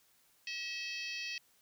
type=harmonic tone with a mistuned harmonic; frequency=640 Hz; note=D#5; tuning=49 cents sharp; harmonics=3 / 4 / 5 / 6 / 7 / 8 / 9; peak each=-47 / -41 / -47 / -54 / -45 / -49 / -51 dBFS; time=0.47-1.38 s; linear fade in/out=2 ms; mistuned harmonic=4; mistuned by=+28 cents; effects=white hiss -69 dBFS RMS until 1.61 s